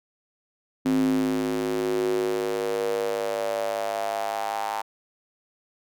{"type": "tone with high-pass filter sweep", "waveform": "square", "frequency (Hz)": 52.6, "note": "G#1", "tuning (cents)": 23, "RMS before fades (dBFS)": -26, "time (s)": [0.85, 4.82], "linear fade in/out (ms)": 10, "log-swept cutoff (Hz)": [250, 850], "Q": 6, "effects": []}